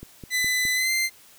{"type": "click train", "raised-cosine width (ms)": 3, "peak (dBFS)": -25, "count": 4, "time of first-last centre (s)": [0.03, 0.652], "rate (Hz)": 4.82}
{"type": "tone with pitch glide", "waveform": "sawtooth", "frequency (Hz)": [2005, 2084], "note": ["B6", "C7"], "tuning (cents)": [26, -7], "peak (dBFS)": -18, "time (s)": [0.3, 1.1], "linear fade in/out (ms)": 50, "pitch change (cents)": 67, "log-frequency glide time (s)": [0.75, 0.91]}
{"effects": ["white hiss -52 dBFS RMS until 1.38 s"]}